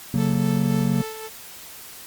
triangle chord, F# major, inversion second, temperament just, 138.75 / 185 / 231.2 Hz, C#3 / F#3 / A#3, +2 / 0 / -14 cents, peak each -21 dBFS, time 0.14-1.02 s, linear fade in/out 2 ms
sawtooth tone with tremolo, 440 Hz, A4, in tune, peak -26 dBFS, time 0.16-1.3 s, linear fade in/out 50 ms, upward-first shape sine, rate 3.7 Hz, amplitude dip 50%
effects white hiss -41 dBFS RMS until 2.06 s + Opus 48 kbps

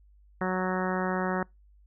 harmonic tone, 185 Hz, F#3, in tune, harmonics 1 / 2 / 3 / 4 / 5 / 6 / 7 / 8 / 9 / 10, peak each -30 / -33 / -35 / -36 / -37 / -38 / -38 / -39 / -40 / -40 dBFS, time 0.41-1.43 s, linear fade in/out 2 ms, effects noise-tail reverb RT60 0.2 s tail -26 dB re dry + added 50 Hz sine -55 dBFS peak until 1.86 s

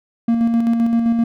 triangle tone with tremolo, 231.6 Hz, A#3, 11 cents flat, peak -10 dBFS, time 0.28-1.24 s, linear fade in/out 5 ms, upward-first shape square, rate 7.7 Hz, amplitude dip 35%, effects none

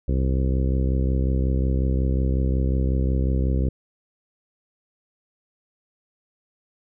harmonic tone, 65.5 Hz, C2, 2 cents sharp, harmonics 1 / 2 / 3 / 4 / 5 / 6 / 7 / 8, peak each -20 / -26 / -30 / -32 / -34 / -36 / -37 / -38 dBFS, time 0.08-3.69 s, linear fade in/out 5 ms, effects none

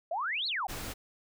sine exponential two-way sweep, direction up then down, 622.3 to 4465 to 704 Hz, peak -30 dBFS, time 0.11-0.67 s, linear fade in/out 5 ms, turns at 0.47 s
pink noise, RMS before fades -39 dBFS, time 0.68-0.94 s, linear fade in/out 20 ms
effects none

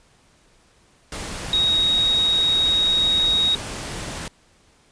sine tone in noise, 3774 Hz, A#7, 21 cents sharp, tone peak -16 dBFS, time 1.53-3.55 s, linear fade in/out 2 ms, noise pink, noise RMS -31 dBFS, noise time 1.12-4.28 s, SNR +12 dB, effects pink hiss -57 dBFS RMS until 4.91 s + resampled to 22050 Hz

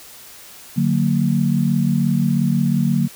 sine chord, D augmented, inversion none, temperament just, 146.83 / 183.54 / 229.4 Hz, D3 / F#3 / A#3, 0 / -14 / -28 cents, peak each -19 dBFS, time 0.76-3.08 s, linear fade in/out 20 ms, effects white hiss -41 dBFS RMS until 3.15 s

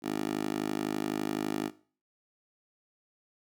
10% pulse tone with high-pass filter, 51.91 Hz, G#1, in tune, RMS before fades -33 dBFS, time 0.02-1.71 s, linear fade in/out 50 ms, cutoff 300 Hz, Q 2, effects noise-tail reverb RT60 0.4 s tail -17 dB re dry

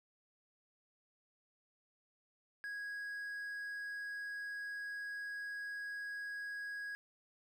triangle tone, 1654 Hz, G#6, 8 cents flat, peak -39 dBFS, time 2.64-6.95 s, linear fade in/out 0 ms, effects none

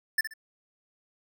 square tone with echo, 1764 Hz, A6, 4 cents sharp, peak -22 dBFS, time 0.18-0.21 s, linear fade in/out 5 ms, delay 64 ms, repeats 2, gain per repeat -11 dB, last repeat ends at 0.338 s, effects none

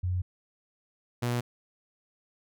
sine / sawtooth tone pair in turn, 90.6 / 120.94 Hz, F#2 / B2, -36 / -36 cents, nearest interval perfect fourth, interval 500 cents, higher second, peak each -26 / -23 dBFS, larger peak second, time 0.03-0.22 / 1.22-1.41 s, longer neither, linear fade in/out 10 ms, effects none

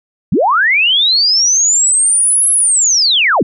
sine linear two-way sweep, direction up then down, 120 to 11000 to 120 Hz, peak -8 dBFS, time 0.32-3.43 s, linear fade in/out 5 ms, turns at 2.51 s, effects none

